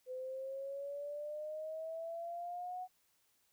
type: exponential sweep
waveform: sine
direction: up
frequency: 506 to 740 Hz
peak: -40 dBFS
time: 0.06-2.88 s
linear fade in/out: 50 ms
effects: white hiss -75 dBFS RMS until 3.52 s